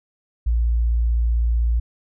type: tone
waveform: sine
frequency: 57.9 Hz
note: A#1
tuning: 11 cents flat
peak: -15 dBFS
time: 0.46-1.8 s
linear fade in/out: 10 ms
effects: tanh soft clip ceiling -11 dBFS